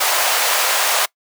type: high-pass noise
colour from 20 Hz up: pink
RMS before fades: -17 dBFS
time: 0-1.06 s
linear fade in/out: 10 ms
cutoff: 610 Hz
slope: 24 dB/octave
effects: noise-tail reverb RT60 0.1 s tail -23 dB re dry